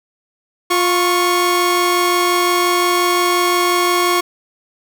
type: tone pair together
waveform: sawtooth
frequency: 352.1 / 1102 Hz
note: F4 / C#6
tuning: +14 / -11 cents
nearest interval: octave + minor sixth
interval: 1975 cents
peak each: -12 dBFS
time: 0.7-4.21 s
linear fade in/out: 10 ms
effects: none